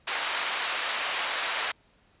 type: band-pass noise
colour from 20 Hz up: white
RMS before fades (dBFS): -30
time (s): 0.07-1.72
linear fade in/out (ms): 10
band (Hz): 730 to 3100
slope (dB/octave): 12
effects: pink hiss -63 dBFS RMS until 2.2 s + resampled to 8000 Hz